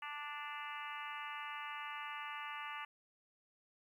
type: harmonic tone with a mistuned harmonic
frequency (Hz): 293.7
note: D4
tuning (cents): 0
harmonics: 3 / 4 / 5 / 6 / 7 / 8 / 9 / 10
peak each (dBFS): -49 / -47 / -53 / -51 / -51 / -55 / -52 / -54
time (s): 0.02-2.85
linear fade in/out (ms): 5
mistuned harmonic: 10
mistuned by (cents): -28
effects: 12-bit